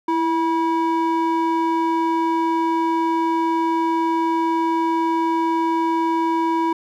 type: ring-modulated tone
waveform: triangle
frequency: 650 Hz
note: E5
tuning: 24 cents flat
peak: -12 dBFS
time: 0.08-6.73 s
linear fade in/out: 5 ms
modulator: 319 Hz
effects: none